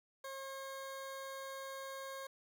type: tone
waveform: 20% pulse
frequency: 539 Hz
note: C#5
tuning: 49 cents flat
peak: -39 dBFS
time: 0.24-2.27 s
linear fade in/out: 5 ms
effects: none